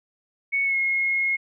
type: tone with pitch glide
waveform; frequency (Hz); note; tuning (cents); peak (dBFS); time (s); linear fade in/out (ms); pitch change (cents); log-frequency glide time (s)
sine; 2217 to 2159; C#7 to C#7; 0 to -46; -20; 0.52-1.37; 20; -46; 0.64-0.77
effects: none